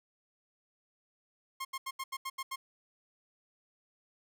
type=tone bursts; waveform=sawtooth; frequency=1069 Hz; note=C6; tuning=37 cents sharp; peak=-32 dBFS; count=8; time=1.6-2.56 s; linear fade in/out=10 ms; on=50 ms; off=80 ms; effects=none